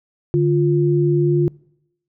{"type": "tone pair together", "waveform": "sine", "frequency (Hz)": [146.83, 349.7], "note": ["D3", "F4"], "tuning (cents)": [0, 2], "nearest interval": "octave + minor third", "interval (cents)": 1502, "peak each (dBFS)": -16, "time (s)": [0.34, 1.48], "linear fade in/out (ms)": 0, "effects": ["noise-tail reverb RT60 0.8 s tail -25 dB re dry"]}